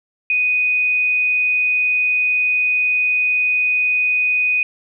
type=tone; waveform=sine; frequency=2489 Hz; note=D#7; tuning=in tune; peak=-14 dBFS; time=0.3-4.63 s; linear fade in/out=2 ms; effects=none